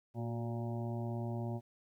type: harmonic tone with a mistuned harmonic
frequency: 116.54 Hz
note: A#2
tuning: in tune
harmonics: 1 / 2 / 3 / 5 / 6 / 7 / 8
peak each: -37 / -42 / -45 / -48 / -50 / -52 / -55 dBFS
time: 0.14-1.61 s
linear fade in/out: 50 ms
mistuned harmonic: 3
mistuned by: +48 cents
effects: 12-bit